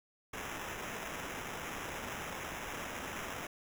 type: noise with sample-and-hold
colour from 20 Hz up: blue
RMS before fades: -42 dBFS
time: 0.33-3.47 s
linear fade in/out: 5 ms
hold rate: 4410 Hz
effects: none